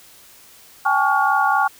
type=tone cluster; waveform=sine; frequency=790 / 854 / 1124 / 1418 Hz; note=G5 / G#5 / C#6 / F6; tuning=+13 / +48 / +24 / +26 cents; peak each=-20 dBFS; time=0.85-1.68 s; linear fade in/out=10 ms; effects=white hiss -47 dBFS RMS until 1.79 s